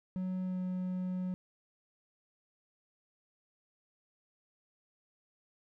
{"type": "tone with pitch glide", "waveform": "triangle", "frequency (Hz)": [185, 183.4], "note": ["F#3", "F#3"], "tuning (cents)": [0, -15], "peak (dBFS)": -31, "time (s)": [0.16, 1.34], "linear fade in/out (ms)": 0, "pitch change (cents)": -15, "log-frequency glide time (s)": [0.43, 0.59], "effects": []}